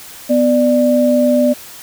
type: tone pair together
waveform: sine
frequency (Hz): 248.8 / 591.7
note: B3 / D5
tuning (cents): +13 / +13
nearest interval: octave + minor third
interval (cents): 1500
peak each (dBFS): -12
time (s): 0.29-1.54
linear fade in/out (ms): 20
effects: white hiss -35 dBFS RMS until 1.82 s